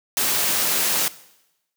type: noise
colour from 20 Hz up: white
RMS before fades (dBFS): -21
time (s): 0.17-1.08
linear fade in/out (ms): 0
effects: noise-tail reverb RT60 0.9 s tail -18 dB re dry + high-pass 150 Hz 12 dB/octave